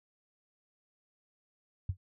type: tone with exponential decay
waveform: sine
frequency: 92.5 Hz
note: F#2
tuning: in tune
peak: -26 dBFS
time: 1.89-1.97 s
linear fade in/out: 5 ms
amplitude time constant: 16 ms
effects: none